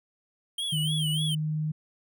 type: tone with vibrato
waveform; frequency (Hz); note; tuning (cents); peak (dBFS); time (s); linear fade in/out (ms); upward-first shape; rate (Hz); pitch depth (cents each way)
square; 3144; G7; +4; -29; 0.58-1.35; 5; sine; 3.4; 130
type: tone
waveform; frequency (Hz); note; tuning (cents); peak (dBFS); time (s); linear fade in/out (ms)
sine; 154.2; D#3; -15; -26; 0.72-1.72; 10
effects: none